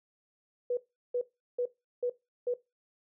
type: tone bursts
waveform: sine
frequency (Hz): 490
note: B4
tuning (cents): -14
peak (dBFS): -27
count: 5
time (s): 0.7-2.54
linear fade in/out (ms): 5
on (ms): 72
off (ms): 370
effects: noise-tail reverb RT60 0.2 s tail -17 dB re dry